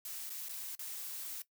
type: noise with dropouts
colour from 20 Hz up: blue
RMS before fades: -43 dBFS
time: 0.05-1.42 s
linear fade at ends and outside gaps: 2 ms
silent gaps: 0.296-0.302 / 0.486-0.492 / 0.752-0.792 s
effects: noise-tail reverb RT60 0.1 s tail -17 dB re dry